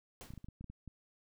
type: noise with exponential decay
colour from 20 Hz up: pink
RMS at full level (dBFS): -48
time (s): 0.21-0.46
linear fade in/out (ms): 0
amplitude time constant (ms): 53
type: clicks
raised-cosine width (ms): 5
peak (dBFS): -35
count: 9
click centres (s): 0.305 / 0.337 / 0.377 / 0.444 / 0.486 / 0.61 / 0.643 / 0.7 / 0.877
effects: none